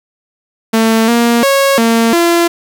sawtooth tone with pitch steps, 224 / 235.5 / 550 / 228.9 / 341.2 Hz, A3 / A#3 / C#5 / A#3 / F4, +31 / +18 / -14 / -31 / -40 cents, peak -4 dBFS, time 0.73-2.48 s, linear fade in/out 10 ms, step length 350 ms, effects 7-bit

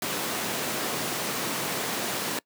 pink high-pass noise, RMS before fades -30 dBFS, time 0.02-2.39 s, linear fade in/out 2 ms, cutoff 190 Hz, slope 12 dB/octave, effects noise-tail reverb RT60 0.1 s tail -24 dB re dry + high-pass 100 Hz 12 dB/octave

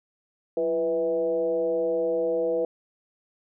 sine tone with frequency modulation, 493.9 Hz, B4, in tune, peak -22 dBFS, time 0.57-2.65 s, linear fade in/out 2 ms, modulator 155 Hz, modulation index 0.78, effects none

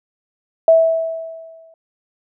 sine tone with exponential decay, 653 Hz, E5, 17 cents flat, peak -5 dBFS, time 0.68-1.74 s, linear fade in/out 2 ms, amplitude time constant 230 ms, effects none

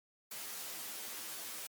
white noise with comb filter, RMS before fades -44 dBFS, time 0.31-1.67 s, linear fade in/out 5 ms, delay 11 ms, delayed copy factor -0.85, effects high-pass 200 Hz 12 dB/octave + MP3 96 kbps

